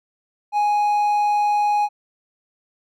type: tone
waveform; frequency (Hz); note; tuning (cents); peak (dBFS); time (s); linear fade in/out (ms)
triangle; 830.6; G#5; 0; -14; 0.52-1.89; 50
effects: none